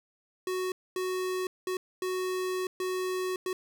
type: tone bursts at uneven times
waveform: square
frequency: 370 Hz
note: F#4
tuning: in tune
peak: -30 dBFS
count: 6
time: 0.47-0.72 / 0.96-1.47 / 1.67-1.77 / 2.02-2.67 / 2.8-3.36 / 3.46-3.53 s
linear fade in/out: 2 ms
effects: none